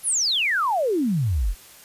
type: exponential sweep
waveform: sine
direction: down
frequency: 11560 to 38 Hz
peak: -19 dBFS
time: 0.03-1.55 s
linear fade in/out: 50 ms
effects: white hiss -47 dBFS RMS until 1.84 s + resampled to 32000 Hz